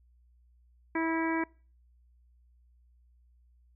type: harmonic tone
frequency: 326 Hz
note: E4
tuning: 19 cents flat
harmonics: 1 / 2 / 3 / 4 / 5 / 6 / 7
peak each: -29 / -40 / -35 / -45 / -38 / -39 / -40 dBFS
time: 0.95-1.44 s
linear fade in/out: 5 ms
effects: noise-tail reverb RT60 0.4 s tail -25 dB re dry + added 60 Hz sine -60 dBFS peak until 3.75 s